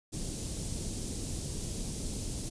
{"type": "band-stop noise", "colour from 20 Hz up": "pink", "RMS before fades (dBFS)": -36, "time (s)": [0.12, 2.5], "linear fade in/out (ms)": 20, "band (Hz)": [320, 6300], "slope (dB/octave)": 12, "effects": ["resampled to 22050 Hz"]}